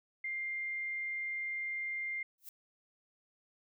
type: tone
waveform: sine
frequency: 2100 Hz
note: C7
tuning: 6 cents sharp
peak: -35 dBFS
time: 0.24-2.23 s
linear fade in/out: 5 ms
type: noise with exponential growth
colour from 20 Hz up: violet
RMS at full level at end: -43 dBFS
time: 2.38-2.49 s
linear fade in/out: 2 ms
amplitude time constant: 23 ms
effects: none